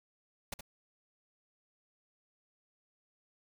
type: noise with echo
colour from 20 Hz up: pink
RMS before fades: -39 dBFS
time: 0.52-0.54 s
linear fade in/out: 5 ms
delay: 69 ms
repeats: 1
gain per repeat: -7 dB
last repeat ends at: 0.609 s
effects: none